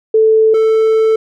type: tone pair in turn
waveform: sine / triangle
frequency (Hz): 439.8 / 441.7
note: A4 / A4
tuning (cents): -1 / +7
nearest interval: unison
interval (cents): 8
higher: second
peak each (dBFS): -6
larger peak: neither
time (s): 0.14-0.54 / 0.54-1.16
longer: second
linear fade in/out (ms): 5
effects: none